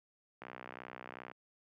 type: click train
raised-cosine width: 0.5 ms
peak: -30 dBFS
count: 57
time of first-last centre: 0.42-1.315 s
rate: 62.6 Hz
effects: high-pass 150 Hz 12 dB/octave